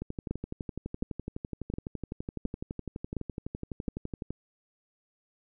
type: two click trains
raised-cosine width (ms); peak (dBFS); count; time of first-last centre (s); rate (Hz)
3; -22 / -18; 52 / 6; 0.02-4.306 / 0.31-3.881; 11.9 / 1.4
effects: none